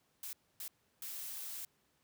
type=noise bursts at uneven times; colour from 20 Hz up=blue; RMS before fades=-44 dBFS; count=3; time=0.23-0.33 / 0.6-0.68 / 1.02-1.65 s; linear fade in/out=2 ms; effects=pink hiss -75 dBFS RMS until 2.03 s + high-pass 80 Hz 12 dB/octave